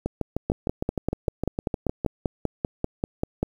two click trains, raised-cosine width 2 ms, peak -10 / -12 dBFS, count 16 / 14, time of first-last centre 0.5-3.43 / 0.06-2.048 s, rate 5.12 / 6.54 Hz, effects 8-bit

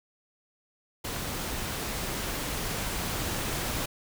pink noise with level ramp, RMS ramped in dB -34 to -31 dBFS, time 1.04-3.86 s, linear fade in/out 10 ms, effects none

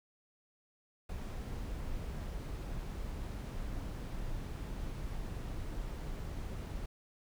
brown noise, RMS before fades -40 dBFS, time 1.09-6.86 s, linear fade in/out 5 ms, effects none

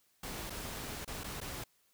pink noise with dropouts, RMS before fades -42 dBFS, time 0.23-1.64 s, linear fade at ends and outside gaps 5 ms, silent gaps 0.498-0.503 / 1.048-1.076 / 1.236-1.241 / 1.404-1.413 s, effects white hiss -72 dBFS RMS until 1.93 s

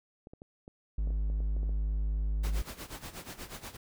clicks, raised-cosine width 2 ms, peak -34 dBFS, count 11, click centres 0.271 / 0.335 / 0.419 / 0.679 / 1.074 / 1.105 / 1.3 / 1.404 / 1.566 / 1.632 / 1.693 s
triangle tone, 51.9 Hz, G#1, in tune, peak -26 dBFS, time 0.98-2.62 s, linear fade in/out 5 ms
pink noise with tremolo, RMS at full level -41 dBFS, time 2.43-3.77 s, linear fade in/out 10 ms, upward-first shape sine, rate 8.3 Hz, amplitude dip 80%
effects none

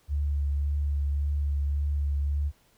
sine tone with vibrato, 71.8 Hz, D2, 39 cents flat, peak -24 dBFS, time 0.08-2.52 s, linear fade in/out 50 ms, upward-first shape triangle, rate 1.8 Hz, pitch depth 22 cents each way, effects pink hiss -64 dBFS RMS until 2.77 s

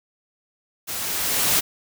white noise with level ramp, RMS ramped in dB -30 to -18 dBFS, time 0.87-1.61 s, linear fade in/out 20 ms, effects none

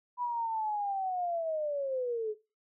sine linear sweep, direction down, 987.8 to 416.2 Hz, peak -30 dBFS, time 0.17-2.35 s, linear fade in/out 50 ms, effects noise-tail reverb RT60 0.3 s tail -19 dB re dry

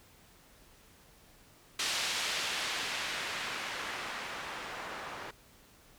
blue noise with low-pass filter sweep, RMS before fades -37 dBFS, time 1.79-5.31 s, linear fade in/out 5 ms, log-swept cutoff 4000 to 1100 Hz, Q 0.81, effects pink hiss -60 dBFS RMS until 5.98 s

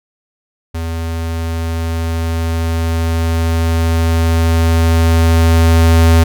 square tone with level ramp, 82.41 Hz, E2, in tune, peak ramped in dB -19 to -6 dBFS, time 0.74-6.24 s, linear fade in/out 10 ms, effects none

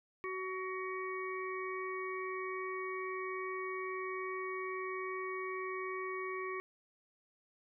harmonic tone, 374.9 Hz, F#4, 23 cents sharp, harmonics 1 / 3 / 5 / 6, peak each -40 / -42 / -47 / -45 dBFS, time 0.24-6.6 s, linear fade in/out 0 ms, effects none

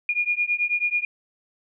sine beating tone pair, 2427 / 2436.2 Hz, D#7 / D#7, -44 / -37 cents, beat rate 9.2 Hz, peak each -24 dBFS, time 0.09-1.05 s, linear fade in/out 2 ms, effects none

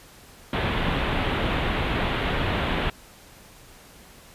pink low-pass noise, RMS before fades -25 dBFS, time 0.53-2.9 s, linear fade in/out 2 ms, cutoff 3600 Hz, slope 48 dB/octave, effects pink hiss -49 dBFS RMS until 4.34 s + resampled to 32000 Hz

